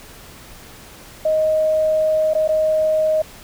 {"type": "tone with dropouts", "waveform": "sine", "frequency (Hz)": 625, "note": "D#5", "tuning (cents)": 8, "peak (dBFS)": -14, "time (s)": [1.25, 3.22], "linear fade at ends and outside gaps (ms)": 5, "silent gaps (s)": [[2.336, 2.35], [2.477, 2.489]], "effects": ["pink hiss -41 dBFS RMS until 3.43 s"]}